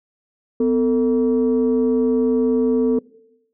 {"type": "tone pair together", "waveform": "sine", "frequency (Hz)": [251.7, 447.2], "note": ["B3", "A4"], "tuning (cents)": [33, 28], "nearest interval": "minor seventh", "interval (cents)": 995, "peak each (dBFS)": -16, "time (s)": [0.6, 2.99], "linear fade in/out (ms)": 5, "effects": ["noise-tail reverb RT60 0.9 s tail -22 dB re dry", "tanh soft clip ceiling -10 dBFS"]}